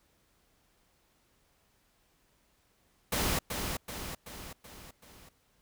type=noise with echo; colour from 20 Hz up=pink; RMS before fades=-30 dBFS; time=3.12-3.39 s; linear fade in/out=5 ms; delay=380 ms; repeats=5; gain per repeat=-5 dB; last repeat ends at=5.29 s; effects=pink hiss -70 dBFS RMS until 5.61 s